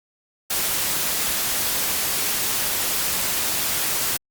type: noise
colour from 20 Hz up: white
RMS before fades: -23 dBFS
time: 0.5-4.17 s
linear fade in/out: 5 ms
effects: Opus 48 kbps